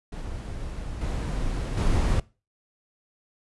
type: noise with level steps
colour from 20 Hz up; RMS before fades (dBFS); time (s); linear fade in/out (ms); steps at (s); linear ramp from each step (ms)
brown; -34 / -28 / -22; 0.12-2.2; 5; 1.01 / 1.77; 5
effects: noise-tail reverb RT60 0.3 s tail -21 dB re dry + resampled to 24000 Hz